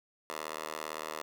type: tone with high-pass filter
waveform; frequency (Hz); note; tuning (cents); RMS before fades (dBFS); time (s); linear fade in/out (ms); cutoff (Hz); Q
10% pulse; 77.78; D#2; 0; -40; 0.3-1.22; 0; 720; 1.5
effects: none